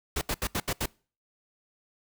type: noise bursts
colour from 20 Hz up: pink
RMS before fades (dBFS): -29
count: 6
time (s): 0.16-0.859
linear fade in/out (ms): 5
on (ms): 54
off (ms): 75
effects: noise-tail reverb RT60 0.4 s tail -25 dB re dry